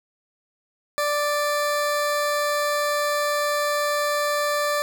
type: tone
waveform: 20% pulse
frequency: 587.3 Hz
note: D5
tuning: in tune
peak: -16 dBFS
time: 0.98-4.82 s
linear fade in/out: 0 ms
effects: none